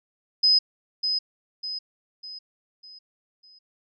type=tone with echo; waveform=sine; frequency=5040 Hz; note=D#8; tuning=21 cents sharp; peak=-15 dBFS; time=0.43-0.59 s; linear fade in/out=10 ms; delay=600 ms; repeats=5; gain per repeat=-7 dB; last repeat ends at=3.59 s; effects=none